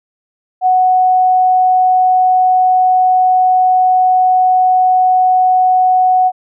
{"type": "tone", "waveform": "sine", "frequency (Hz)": 740, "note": "F#5", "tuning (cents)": 0, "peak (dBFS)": -7, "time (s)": [0.61, 6.32], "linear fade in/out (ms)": 50, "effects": []}